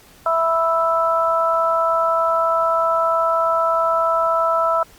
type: harmonic tone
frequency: 329.6 Hz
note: E4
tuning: in tune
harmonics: 2 / 3 / 4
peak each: -19 / -23 / -18 dBFS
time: 0.26-4.83 s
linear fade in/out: 2 ms
effects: pink hiss -48 dBFS RMS until 4.98 s + Opus 48 kbps